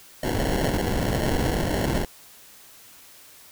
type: noise with sample-and-hold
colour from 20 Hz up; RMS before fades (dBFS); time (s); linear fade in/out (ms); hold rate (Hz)
pink; -24; 0.23-2.05; 5; 1225
effects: white hiss -49 dBFS RMS until 3.51 s